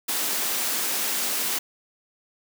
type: high-pass noise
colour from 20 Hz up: white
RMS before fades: -26 dBFS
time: 0.08-1.59 s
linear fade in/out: 10 ms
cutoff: 180 Hz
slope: 96 dB/octave
effects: none